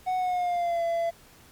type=tone with pitch glide; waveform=triangle; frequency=740 to 674.7 Hz; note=F#5 to E5; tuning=0 to +40 cents; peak=-22 dBFS; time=0.06-1.11 s; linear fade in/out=20 ms; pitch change=-160 cents; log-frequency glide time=0.17-0.83 s; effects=pink hiss -54 dBFS RMS until 1.51 s + MP3 96 kbps